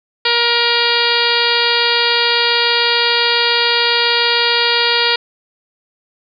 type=harmonic tone; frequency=472.9 Hz; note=A#4; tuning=25 cents sharp; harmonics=1 / 2 / 3 / 4 / 5 / 6 / 7 / 8 / 9 / 10; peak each=-21 / -21 / -21 / -21 / -21 / -21 / -21 / -21 / -21 / -21 dBFS; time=0.25-5.16 s; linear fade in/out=5 ms; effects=none